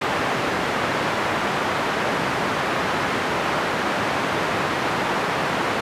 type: band-pass noise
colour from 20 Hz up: white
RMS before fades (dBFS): -23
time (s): 0.01-5.81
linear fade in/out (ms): 10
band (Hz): 120 to 1500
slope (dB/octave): 12
effects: resampled to 32000 Hz